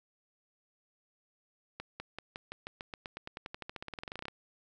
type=accelerating click train; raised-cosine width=0.3 ms; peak=-24 dBFS; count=29; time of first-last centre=1.8-4.283 s; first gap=200 ms; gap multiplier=0.93; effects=none